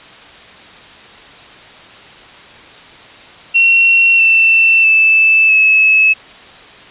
sine tone with pitch steps, 2724 / 2679 / 2634 / 2590 Hz, F7 / E7 / E7 / E7, -44 / +27 / -2 / -31 cents, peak -6 dBFS, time 3.54-6.14 s, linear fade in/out 20 ms, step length 650 ms, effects white hiss -37 dBFS RMS until 6.9 s + resampled to 8000 Hz

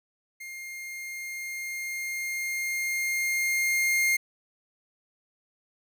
45% pulse tone with level ramp, 2122 Hz, C7, 24 cents sharp, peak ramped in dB -38 to -21 dBFS, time 0.4-4.17 s, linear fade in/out 10 ms, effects none

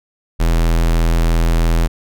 square tone, 41.51 Hz, E1, 13 cents sharp, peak -12 dBFS, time 0.39-1.88 s, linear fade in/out 20 ms, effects none

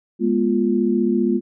sine chord, F diminished, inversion first, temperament equal with one note detuned, 207.7 / 242.8 / 349.2 Hz, Ab3 / Cb4 / F4, 0 / -29 / 0 cents, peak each -20 dBFS, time 0.19-1.41 s, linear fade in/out 50 ms, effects none

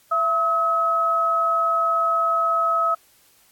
sine tone pair together, 670 / 1281.7 Hz, E5 / E6, +28 / -49 cents, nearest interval major seventh, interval 1123 cents, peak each -25 / -18 dBFS, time 0.11-2.95 s, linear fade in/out 10 ms, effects white hiss -57 dBFS RMS until 3.51 s + AAC 64 kbps

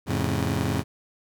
20% pulse chord, F augmented, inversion none, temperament just, 87.31 / 109.13 / 136.42 Hz, F2 / A2 / C#3, 0 / -14 / -27 cents, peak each -23 dBFS, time 0.06-0.84 s, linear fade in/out 50 ms, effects none

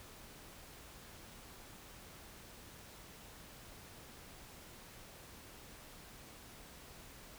silence, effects pink hiss -55 dBFS RMS until 7.38 s

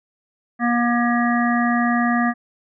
harmonic tone, 238.7 Hz, A#3, 41 cents sharp, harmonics 1 / 3 / 5 / 7 / 8, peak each -18 / -23 / -25 / -26 / -27 dBFS, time 0.59-2.34 s, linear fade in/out 50 ms, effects none

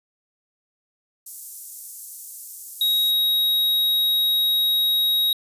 white high-pass noise, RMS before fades -36 dBFS, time 1.26-3.11 s, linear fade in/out 5 ms, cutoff 7000 Hz, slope 24 dB/octave
square tone, 3800 Hz, A#7, 33 cents sharp, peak -18 dBFS, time 2.81-5.33 s, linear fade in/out 2 ms
effects resampled to 32000 Hz

